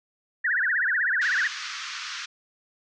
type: tone with vibrato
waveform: sine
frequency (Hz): 1678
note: G#6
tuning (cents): +17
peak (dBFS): -21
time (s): 0.44-1.48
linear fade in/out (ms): 10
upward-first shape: triangle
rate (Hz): 16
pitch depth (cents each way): 280
type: band-pass noise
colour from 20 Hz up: pink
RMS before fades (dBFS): -35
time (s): 1.21-2.26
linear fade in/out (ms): 10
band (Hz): 1200 to 6300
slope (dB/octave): 48
effects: none